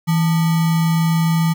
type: tone with sample-and-hold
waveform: sine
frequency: 163.7 Hz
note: E3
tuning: 12 cents flat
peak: -13 dBFS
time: 0.07-1.54 s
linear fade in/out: 20 ms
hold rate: 1050 Hz
effects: none